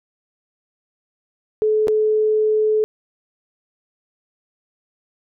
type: tone with dropouts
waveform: sine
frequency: 430.6 Hz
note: A4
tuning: 37 cents flat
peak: -14 dBFS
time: 1.62-2.84 s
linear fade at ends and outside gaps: 0 ms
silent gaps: 1.872-1.882 s
effects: none